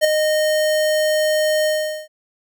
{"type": "tone with ADSR envelope", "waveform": "square", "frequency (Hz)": 616, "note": "D#5", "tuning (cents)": -17, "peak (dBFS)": -9, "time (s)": [0.01, 2.08], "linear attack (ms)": 35, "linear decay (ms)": 8, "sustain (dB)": -7, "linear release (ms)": 420, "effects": []}